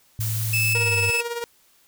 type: tone with pitch glide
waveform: sine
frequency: 110 to 99.14 Hz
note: A2 to G2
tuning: 0 to +20 cents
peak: -24 dBFS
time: 0.19-1.1 s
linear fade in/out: 0 ms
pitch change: -180 cents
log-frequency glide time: 0.76-0.96 s
type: noise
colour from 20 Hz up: blue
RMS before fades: -30 dBFS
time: 0.2-0.74 s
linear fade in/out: 10 ms
type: tone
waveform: 40% pulse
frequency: 2621 Hz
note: E7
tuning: 11 cents flat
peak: -19 dBFS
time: 0.53-1.21 s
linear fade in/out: 5 ms
type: tone with tremolo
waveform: sawtooth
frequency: 471.8 Hz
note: A#4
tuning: 21 cents sharp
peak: -21 dBFS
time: 0.75-1.44 s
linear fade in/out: 0 ms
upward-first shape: sine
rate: 18 Hz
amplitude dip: 60%
effects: white hiss -59 dBFS RMS until 1.87 s